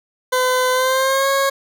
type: tone with pitch glide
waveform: 20% pulse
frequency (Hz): 508 to 547.6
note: B4 to C#5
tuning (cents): +49 to -21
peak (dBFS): -10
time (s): 0.32-1.5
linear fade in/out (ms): 10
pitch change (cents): +130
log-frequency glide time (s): 0.72-1.28
effects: none